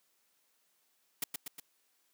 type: noise with echo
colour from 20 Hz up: white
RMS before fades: -33 dBFS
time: 1.22-1.24 s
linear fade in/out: 5 ms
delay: 120 ms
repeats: 3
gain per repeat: -4 dB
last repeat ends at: 1.6 s
effects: white hiss -74 dBFS RMS until 2.13 s + high-pass 200 Hz 12 dB/octave